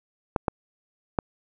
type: clicks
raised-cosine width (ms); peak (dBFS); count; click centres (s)
1; -8; 3; 0.362 / 0.482 / 1.188
effects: none